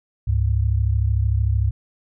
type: tone pair together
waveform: sine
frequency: 69.3 / 102.58 Hz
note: C#2 / G#2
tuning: 0 / -21 cents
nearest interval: perfect fifth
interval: 679 cents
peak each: -19 dBFS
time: 0.27-1.71 s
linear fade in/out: 10 ms
effects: none